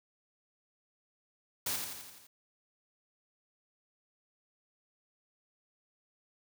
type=noise with echo; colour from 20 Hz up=white; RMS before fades=-34 dBFS; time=1.66-1.76 s; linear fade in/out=5 ms; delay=85 ms; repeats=6; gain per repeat=-4 dB; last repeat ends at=2.27 s; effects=none